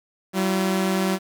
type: tone pair together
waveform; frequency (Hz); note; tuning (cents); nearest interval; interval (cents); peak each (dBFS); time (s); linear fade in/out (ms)
sawtooth; 190.48 / 340; G3 / F4; -49 / -46; minor seventh; 1003; -17 / -23; 0.33-1.19; 50
effects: 8-bit